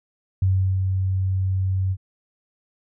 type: tone with ADSR envelope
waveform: sine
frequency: 94.6 Hz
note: F#2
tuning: 39 cents sharp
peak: -15 dBFS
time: 0.42-1.97 s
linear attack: 4 ms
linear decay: 360 ms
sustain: -4 dB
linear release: 55 ms
effects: none